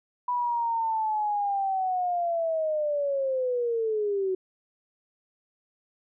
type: linear sweep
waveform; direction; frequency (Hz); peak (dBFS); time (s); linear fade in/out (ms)
sine; down; 987.8 to 370; -24; 0.28-4.35; 5
effects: none